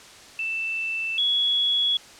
sine tone pair in turn, 2658 / 3363 Hz, E7 / G#7, +14 / +21 cents, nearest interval major third, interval 407 cents, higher second, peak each -25 / -19 dBFS, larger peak second, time 0.39-1.18 / 1.18-1.97 s, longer neither, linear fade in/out 2 ms, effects white hiss -46 dBFS RMS until 2.19 s + low-pass 7000 Hz 12 dB/octave

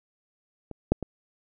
clicks, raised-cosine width 2 ms, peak -24 / -6 / -18 dBFS, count 3, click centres 0.713 / 0.92 / 1.027 s, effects none

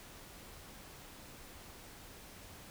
silence, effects pink hiss -53 dBFS RMS until 2.7 s

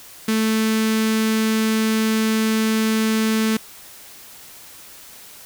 sawtooth tone with notch filter, 220 Hz, A3, in tune, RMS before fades -19 dBFS, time 0.28-3.57 s, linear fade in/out 5 ms, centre 720 Hz, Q 0.86, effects white hiss -42 dBFS RMS until 5.45 s

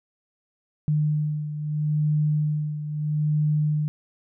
sine beating tone pair, 150.9 / 151.67 Hz, D3 / D#3, +47 / -44 cents, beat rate 0.77 Hz, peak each -22 / -28 dBFS, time 0.88-3.88 s, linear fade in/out 0 ms, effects none

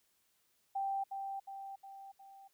sine tone with echo, 784 Hz, G5, in tune, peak -33 dBFS, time 0.75-1.04 s, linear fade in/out 10 ms, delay 360 ms, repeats 4, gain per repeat -5 dB, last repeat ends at 2.48 s, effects white hiss -75 dBFS RMS until 2.53 s

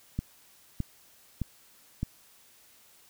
click train, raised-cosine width 5 ms, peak -17 dBFS, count 4, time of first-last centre 0.19-2.03 s, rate 1.63 Hz, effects white hiss -59 dBFS RMS until 3.09 s

